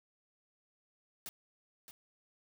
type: noise with echo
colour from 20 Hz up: white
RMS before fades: -44 dBFS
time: 1.26-1.29 s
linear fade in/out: 0 ms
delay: 620 ms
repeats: 1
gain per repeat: -9 dB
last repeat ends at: 1.91 s
effects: none